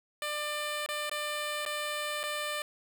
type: tone with dropouts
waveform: 10% pulse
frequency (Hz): 596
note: D5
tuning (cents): +25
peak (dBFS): -24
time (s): 0.22-2.62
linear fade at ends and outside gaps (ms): 1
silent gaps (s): 0.862-0.888 / 1.096-1.114 / 1.652-1.662 / 2.232-2.237
effects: none